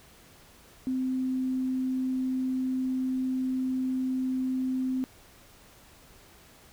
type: tone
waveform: sine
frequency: 258.7 Hz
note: C4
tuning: 19 cents flat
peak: -26 dBFS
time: 0.87-5.04 s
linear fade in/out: 0 ms
effects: pink hiss -55 dBFS RMS until 6.72 s